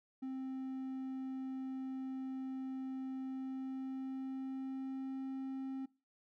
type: tone with pitch glide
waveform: triangle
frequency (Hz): 263.1 to 266.2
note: C4 to C4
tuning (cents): +10 to +30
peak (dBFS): -37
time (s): 0.22-5.86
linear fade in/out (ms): 10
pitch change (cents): +20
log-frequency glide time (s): 3.21-5.25
effects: noise-tail reverb RT60 0.3 s tail -21 dB re dry